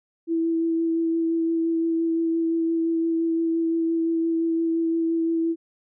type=tone with vibrato; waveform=sine; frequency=329.6 Hz; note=E4; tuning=in tune; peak=-20 dBFS; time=0.27-5.56 s; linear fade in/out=50 ms; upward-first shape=sine; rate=5.8 Hz; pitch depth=12 cents each way; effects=none